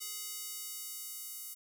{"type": "tone with high-pass filter sweep", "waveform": "square", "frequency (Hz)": 420, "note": "G#4", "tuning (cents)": 19, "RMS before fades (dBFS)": -43, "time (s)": [0, 1.55], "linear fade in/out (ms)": 20, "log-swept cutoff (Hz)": [5600, 9800], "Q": 0.73, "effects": ["11-bit"]}